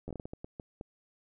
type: slowing click train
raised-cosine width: 2 ms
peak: -27 dBFS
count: 11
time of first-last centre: 0.08-0.811 s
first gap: 11 ms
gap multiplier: 1.39
effects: none